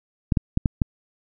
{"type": "clicks", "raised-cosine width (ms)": 5, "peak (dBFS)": -6, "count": 5, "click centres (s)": [0.322, 0.372, 0.574, 0.658, 0.818], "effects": []}